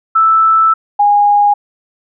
sine tone pair in turn, 1318.5 / 821 Hz, E6 / G#5, 0 / -20 cents, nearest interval minor sixth, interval 820 cents, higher first, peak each -6 dBFS, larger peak neither, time 0.15-0.74 / 0.99-1.54 s, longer first, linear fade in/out 10 ms, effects none

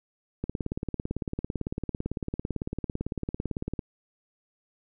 click train, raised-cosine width 3 ms, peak -17 dBFS, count 61, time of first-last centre 0.44-3.792 s, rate 17.9 Hz, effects none

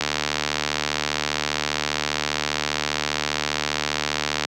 click train, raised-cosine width 0.2 ms, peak -3 dBFS, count 334, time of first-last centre 0.01-4.45 s, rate 75 Hz, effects high-pass 150 Hz 12 dB/octave

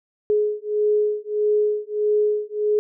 sine beating tone pair, 420 / 421.6 Hz, G#4 / G#4, +19 / +26 cents, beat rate 1.6 Hz, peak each -21 dBFS, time 0.3-2.79 s, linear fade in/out 0 ms, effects none

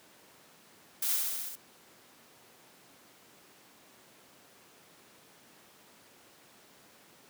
blue noise with echo, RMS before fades -31 dBFS, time 1.02-1.16 s, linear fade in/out 5 ms, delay 66 ms, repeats 6, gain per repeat -2 dB, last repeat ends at 1.556 s, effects pink hiss -58 dBFS RMS until 7.29 s + high-pass 200 Hz 12 dB/octave

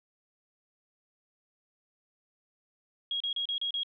sine tone bursts, 3290 Hz, G#7, 17 cents flat, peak -29 dBFS, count 6, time 3.11-3.833 s, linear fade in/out 2 ms, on 93 ms, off 33 ms, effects none

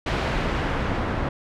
pink noise with low-pass filter sweep, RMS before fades -25 dBFS, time 0.06-1.29 s, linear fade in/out 5 ms, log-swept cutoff 3000 to 1500 Hz, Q 0.74, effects none

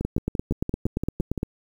two click trains, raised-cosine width 3 ms, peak -11 / -14 dBFS, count 13 / 9, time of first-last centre 0.05-1.431 / 0.01-1.378 s, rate 8.69 / 5.85 Hz, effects 8-bit

